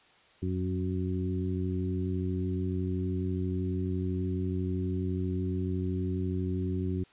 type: harmonic tone with a mistuned harmonic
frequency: 92.2 Hz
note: F#2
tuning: 6 cents flat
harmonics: 1 / 2 / 3 / 4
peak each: -31 / -34 / -36 / -37 dBFS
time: 0.42-7.04 s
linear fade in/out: 10 ms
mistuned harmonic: 1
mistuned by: -32 cents
effects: white hiss -60 dBFS RMS until 7.12 s + resampled to 8000 Hz